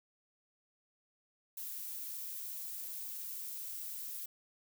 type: noise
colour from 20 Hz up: violet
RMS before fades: -43 dBFS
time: 1.57-4.26 s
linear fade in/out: 5 ms
effects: none